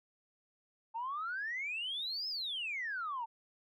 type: exponential two-way sweep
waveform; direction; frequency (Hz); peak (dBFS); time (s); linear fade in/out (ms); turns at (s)
sine; up then down; 883 to 5250 to 883; -35; 0.94-3.26; 20; 2.28
effects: tanh soft clip ceiling -31 dBFS

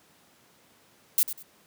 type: noise with echo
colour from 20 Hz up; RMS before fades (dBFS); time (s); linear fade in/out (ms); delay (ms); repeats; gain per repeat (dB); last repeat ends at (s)
violet; -21; 1.18-1.23; 0; 98; 2; -12; 1.426
effects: pink hiss -60 dBFS RMS until 1.66 s + high-pass 150 Hz 12 dB/octave

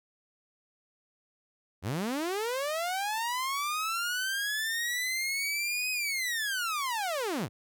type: linear two-way sweep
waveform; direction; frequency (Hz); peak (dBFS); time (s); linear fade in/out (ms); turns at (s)
sawtooth; up then down; 78.2 to 2529 to 78.2; -26; 1.82-7.49; 50; 5.91
effects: none

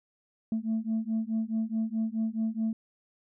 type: beating tone pair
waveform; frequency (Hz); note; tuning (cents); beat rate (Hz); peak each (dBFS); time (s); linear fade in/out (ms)
sine; 220 / 224.7; A3 / A3; 0 / +37; 4.7; -29; 0.52-2.73; 2
effects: tanh soft clip ceiling -23 dBFS

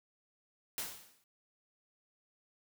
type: noise with exponential decay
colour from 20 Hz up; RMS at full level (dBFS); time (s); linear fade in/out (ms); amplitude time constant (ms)
white; -36; 0.78-1.24; 1; 100
effects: none

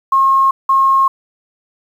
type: tone pair in turn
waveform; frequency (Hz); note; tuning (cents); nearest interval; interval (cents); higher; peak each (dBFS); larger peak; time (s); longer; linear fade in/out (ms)
sine; 1078 / 1078; C#6 / C#6; -49 / -49; unison; 0; neither; -8 / -8; neither; 0.12-0.51 / 0.69-1.08; neither; 5
effects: 7-bit

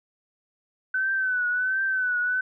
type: tone with vibrato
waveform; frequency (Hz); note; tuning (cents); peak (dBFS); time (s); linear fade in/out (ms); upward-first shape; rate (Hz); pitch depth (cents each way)
sine; 1512; F#6; +37; -22; 0.94-2.41; 5; triangle; 1.4; 71
effects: none

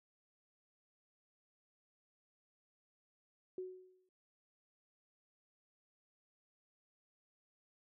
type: tone with exponential decay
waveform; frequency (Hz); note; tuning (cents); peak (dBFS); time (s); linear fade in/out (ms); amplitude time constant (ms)
sine; 370; F#4; 0; -38; 3.58-4.09; 2; 110
effects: none

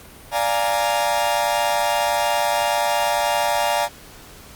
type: chord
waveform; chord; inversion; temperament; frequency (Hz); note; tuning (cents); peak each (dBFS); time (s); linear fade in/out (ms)
40% pulse; Bb dominant seventh; first; equal; 587.3 / 698.5 / 830.6 / 932.3; D5 / F5 / Ab5 / Bb5; 0 / 0 / 0 / 0; -23; 0.31-3.89; 50
effects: pink hiss -43 dBFS RMS until 4.55 s + Opus 48 kbps

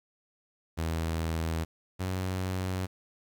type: tone pair in turn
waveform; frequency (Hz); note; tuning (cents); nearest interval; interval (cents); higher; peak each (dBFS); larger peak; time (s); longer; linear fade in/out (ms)
sawtooth; 81.5 / 93.01; E2 / F#2; -19 / +10; major second; 229; second; -25 / -26; first; 0.77-1.65 / 1.99-2.87; neither; 20
effects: 10-bit

